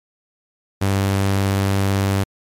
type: tone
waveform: sawtooth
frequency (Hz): 98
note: G2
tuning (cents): 0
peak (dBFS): -12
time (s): 0.81-2.24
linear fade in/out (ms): 10
effects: MP3 64 kbps